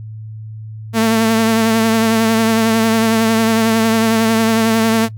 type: tone with vibrato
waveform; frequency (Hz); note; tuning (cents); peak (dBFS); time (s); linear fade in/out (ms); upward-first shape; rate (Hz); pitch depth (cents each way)
sawtooth; 224.2; A3; +33; -7; 0.93-5.09; 50; triangle; 11; 34
effects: noise-tail reverb RT60 0.1 s tail -19 dB re dry + added 109 Hz sine -27 dBFS peak until 5.17 s